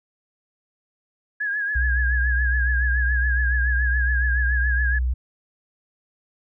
sine tone with vibrato, 1661.2 Hz, G#6, in tune, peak -22 dBFS, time 1.4-4.99 s, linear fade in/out 10 ms, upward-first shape triangle, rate 7.1 Hz, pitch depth 71 cents each way
sine tone, 62.3 Hz, B1, 16 cents sharp, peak -19 dBFS, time 1.75-5.14 s, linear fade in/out 10 ms
effects none

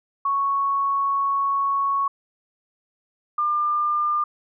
sine tone pair in turn, 1108.7 / 1199.6 Hz, C#6 / D6, 0 / +36 cents, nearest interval minor second, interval 136 cents, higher second, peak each -19 dBFS, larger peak neither, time 0.25-2.08 / 3.38-4.24 s, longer first, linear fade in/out 5 ms, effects none

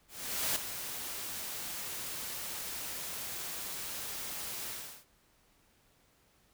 white noise with ADSR envelope, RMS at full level -31 dBFS, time 0.08-5.05 s, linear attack 480 ms, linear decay 6 ms, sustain -9 dB, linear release 350 ms, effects pink hiss -68 dBFS RMS until 6.53 s

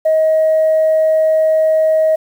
sine tone, 632 Hz, D#5, 27 cents sharp, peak -8 dBFS, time 0.05-2.16 s, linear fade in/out 10 ms, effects tanh soft clip ceiling -6 dBFS + 7-bit

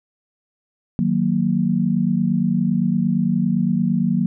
sine chord, D# minor, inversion none, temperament equal, 155.56 / 185 / 233.1 Hz, D#3 / F#3 / A#3, 0 / 0 / 0 cents, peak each -23 / -19 / -20 dBFS, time 0.99-4.26 s, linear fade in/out 0 ms, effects none

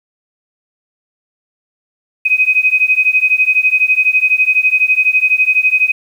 sine beating tone pair, 2510 / 2522 Hz, D#7 / D#7, +15 / +23 cents, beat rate 12 Hz, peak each -12 dBFS, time 2.25-5.92 s, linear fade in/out 10 ms, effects 7-bit

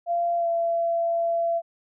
sine tone with pitch glide, 688 to 675.4 Hz, F5 to E5, -26 to +42 cents, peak -21 dBFS, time 0.06-1.62 s, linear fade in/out 50 ms, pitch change -32 cents, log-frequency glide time 0.37-0.48 s, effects none

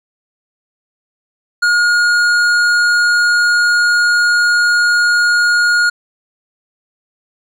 sine tone with hard clipping, 1432 Hz, F6, 43 cents sharp, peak -11 dBFS, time 1.62-5.9 s, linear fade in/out 10 ms, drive 10 dB, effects none

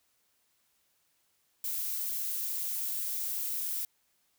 violet noise, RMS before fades -34 dBFS, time 1.64-3.85 s, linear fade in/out 2 ms, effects white hiss -73 dBFS RMS until 4.38 s

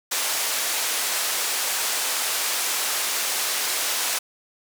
white band-pass noise, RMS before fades -25 dBFS, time 0.11-4.19 s, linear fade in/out 10 ms, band 490 to 11000 Hz, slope 12 dB/octave, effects none

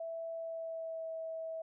sine tone with pitch glide, 659.3 to 648.7 Hz, E5 to E5, 0 to -28 cents, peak -38 dBFS, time 0-1.62 s, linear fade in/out 5 ms, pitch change -28 cents, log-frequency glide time 0.33-1.11 s, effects none

